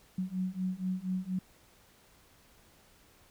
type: beating tone pair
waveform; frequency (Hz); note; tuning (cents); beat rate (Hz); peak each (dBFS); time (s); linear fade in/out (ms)
sine; 183.1 / 187.3; F#3 / F#3; -18 / +21; 4.2; -35 / -34; 0.18-1.39; 5
effects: pink hiss -62 dBFS RMS until 3.3 s